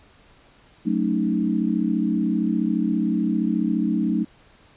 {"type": "chord", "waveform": "sine", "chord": "D# half-diminished seventh", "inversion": "first", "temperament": "equal", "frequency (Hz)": [185, 220, 277.2, 311.1], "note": ["F#3", "A3", "C#4", "D#4"], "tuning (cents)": [0, 0, 0, 0], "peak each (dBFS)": [-25, -23, -27, -25], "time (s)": [0.85, 4.25], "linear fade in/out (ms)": 20, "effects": ["pink hiss -54 dBFS RMS until 4.76 s", "resampled to 8000 Hz"]}